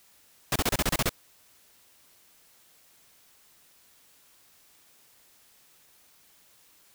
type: noise bursts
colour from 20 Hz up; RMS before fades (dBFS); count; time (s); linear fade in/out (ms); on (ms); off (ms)
pink; -25; 9; 0.52-1.093; 2; 37; 30
effects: white hiss -60 dBFS RMS until 6.94 s